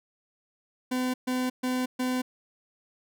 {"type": "tone bursts", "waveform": "40% pulse", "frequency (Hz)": 253.7, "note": "B3", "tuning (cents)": 47, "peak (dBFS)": -25, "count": 4, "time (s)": [0.91, 2.22], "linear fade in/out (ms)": 10, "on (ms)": 230, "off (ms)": 130, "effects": []}